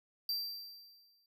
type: tone with exponential decay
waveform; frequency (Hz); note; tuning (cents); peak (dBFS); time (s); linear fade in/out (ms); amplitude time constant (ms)
square; 4699; D8; 0; -32; 0.29-1.26; 2; 210
effects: none